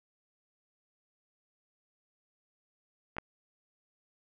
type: clicks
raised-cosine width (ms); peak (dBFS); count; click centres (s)
0.5; -27 / -17; 2; 3.167 / 3.184
effects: none